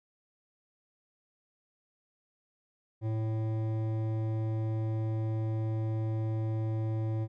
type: tone with hard clipping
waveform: triangle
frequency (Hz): 110.4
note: A2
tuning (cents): +6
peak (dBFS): -31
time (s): 3.01-7.28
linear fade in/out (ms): 50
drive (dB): 16
effects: none